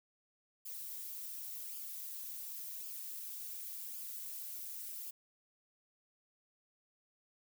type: noise with flanger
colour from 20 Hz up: violet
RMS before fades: -45 dBFS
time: 0.65-5.11 s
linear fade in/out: 10 ms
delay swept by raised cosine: 0.5 to 5.7 ms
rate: 0.9 Hz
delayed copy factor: -0.55
effects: none